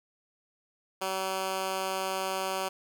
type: tone with high-pass filter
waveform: 10% pulse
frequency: 190 Hz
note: F#3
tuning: 46 cents sharp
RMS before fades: -32 dBFS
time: 1.01-2.69 s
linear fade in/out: 10 ms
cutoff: 410 Hz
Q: 0.64
effects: none